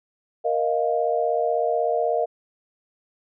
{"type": "chord", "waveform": "sine", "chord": "Bb suspended fourth", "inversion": "none", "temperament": "equal with one note detuned", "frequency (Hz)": [468.6, 622.3, 698.5], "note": ["Bb4", "Eb5", "F5"], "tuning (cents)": [9, 0, 0], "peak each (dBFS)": -24, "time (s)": [0.44, 2.26], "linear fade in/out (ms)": 20, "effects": []}